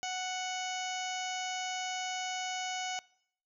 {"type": "harmonic tone", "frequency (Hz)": 740, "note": "F#5", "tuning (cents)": 0, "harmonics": [1, 2, 3, 4, 5, 6, 7, 8, 9], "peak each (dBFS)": [-37, -45, -43, -42, -51, -51, -48, -47, -44], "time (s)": [0.03, 2.99], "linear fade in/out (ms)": 0, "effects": ["noise-tail reverb RT60 0.7 s tail -23 dB re dry"]}